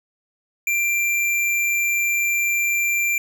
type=tone; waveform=square; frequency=2366 Hz; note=D7; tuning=12 cents sharp; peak=-19 dBFS; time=0.67-3.18 s; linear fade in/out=2 ms; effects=none